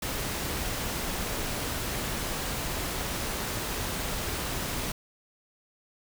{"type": "noise", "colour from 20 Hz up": "pink", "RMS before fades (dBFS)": -32, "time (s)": [0.02, 4.92], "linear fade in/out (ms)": 5, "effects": []}